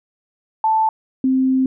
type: tone pair in turn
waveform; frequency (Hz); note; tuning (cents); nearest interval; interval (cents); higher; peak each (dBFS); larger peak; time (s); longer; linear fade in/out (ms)
sine; 880 / 261.6; A5 / C4; 0 / 0; octave + major sixth; 2100; first; -13; neither; 0.64-0.89 / 1.24-1.66; second; 2
effects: none